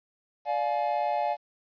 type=chord; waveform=triangle; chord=D diminished; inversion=none; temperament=just; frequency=587.3 / 704.8 / 845.8 Hz; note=D5 / F5 / Ab5; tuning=0 / +16 / +31 cents; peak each=-29 / -27 / -27 dBFS; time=0.45-1.37 s; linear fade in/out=50 ms; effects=resampled to 11025 Hz + 10-bit